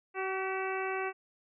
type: harmonic tone with a mistuned harmonic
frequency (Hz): 380.2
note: F#4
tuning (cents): +47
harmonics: 1 / 2 / 3 / 4 / 5 / 6 / 7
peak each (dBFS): -35 / -38 / -40 / -41 / -42 / -43 / -43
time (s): 0.14-1.13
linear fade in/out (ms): 50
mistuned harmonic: 5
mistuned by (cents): +34
effects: none